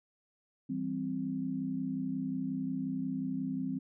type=chord; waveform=sine; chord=C major; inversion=first; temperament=equal; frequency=164.81 / 196 / 261.6 Hz; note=E3 / G3 / C4; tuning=0 / 0 / 0 cents; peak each=-40 / -38 / -34 dBFS; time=0.69-3.79 s; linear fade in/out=10 ms; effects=none